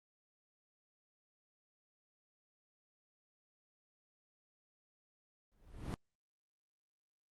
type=noise with exponential growth; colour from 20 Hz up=brown; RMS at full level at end=-35 dBFS; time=5.52-5.94 s; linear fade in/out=0 ms; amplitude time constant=91 ms; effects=Opus 32 kbps